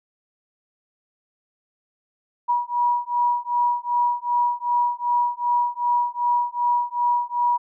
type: beating tone pair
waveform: sine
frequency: 964 / 966.6 Hz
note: B5 / B5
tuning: -42 / -38 cents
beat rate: 2.6 Hz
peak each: -22 dBFS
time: 2.48-7.58 s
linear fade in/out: 20 ms
effects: none